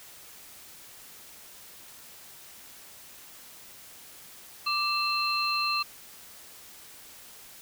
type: tone cluster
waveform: sine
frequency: 1177 / 2671 / 4156 Hz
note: D6 / E7 / C8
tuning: +3 / +22 / -12 cents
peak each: -29 / -31 / -29 dBFS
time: 4.66-5.83 s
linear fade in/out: 10 ms
effects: white hiss -49 dBFS RMS until 7.61 s